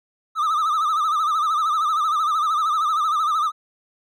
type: tone with vibrato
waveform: triangle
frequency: 1244.5 Hz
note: D#6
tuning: in tune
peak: -16 dBFS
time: 0.35-3.52 s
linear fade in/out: 50 ms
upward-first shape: sine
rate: 13 Hz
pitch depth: 100 cents each way
effects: none